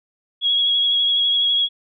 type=tone with vibrato; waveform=sine; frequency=3322 Hz; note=G#7; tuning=in tune; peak=-15 dBFS; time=0.41-1.69 s; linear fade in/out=50 ms; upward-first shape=triangle; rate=12 Hz; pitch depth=25 cents each way; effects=none